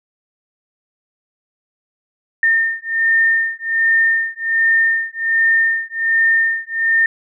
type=beating tone pair; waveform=sine; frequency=1815 / 1816.3 Hz; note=A#6 / A#6; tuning=-47 / -45 cents; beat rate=1.3 Hz; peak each=-16 dBFS; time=2.43-7.06 s; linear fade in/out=2 ms; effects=none